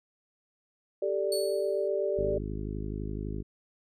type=chord; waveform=sine; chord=G suspended second; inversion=none; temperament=equal; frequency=392 / 440 / 587.3 Hz; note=G4 / A4 / D5; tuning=0 / 0 / 0 cents; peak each=-30 / -33 / -30 dBFS; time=1.02-2.38 s; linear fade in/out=5 ms
type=tone with exponential decay; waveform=25% pulse; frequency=4430 Hz; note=C#8; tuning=2 cents flat; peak=-26 dBFS; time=1.32-1.88 s; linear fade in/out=2 ms; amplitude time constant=120 ms
type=harmonic tone; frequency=51.91 Hz; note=G#1; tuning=in tune; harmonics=1 / 2 / 3 / 4 / 5 / 6 / 7 / 8; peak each=-36 / -39 / -41 / -42 / -43 / -44 / -44 / -45 dBFS; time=2.17-3.43 s; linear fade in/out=20 ms
effects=none